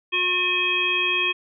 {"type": "harmonic tone", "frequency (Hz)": 360.8, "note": "F#4", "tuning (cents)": -44, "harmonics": [1, 3, 5, 7, 9], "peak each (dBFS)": [-31, -30, -33, -21, -26], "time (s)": [0.12, 1.33], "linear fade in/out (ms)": 20, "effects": []}